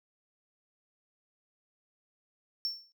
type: tone with exponential decay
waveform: triangle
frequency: 5430 Hz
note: F8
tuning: 50 cents flat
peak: -26 dBFS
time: 2.65-2.92 s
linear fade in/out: 0 ms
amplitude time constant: 58 ms
effects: noise-tail reverb RT60 0.1 s tail -21 dB re dry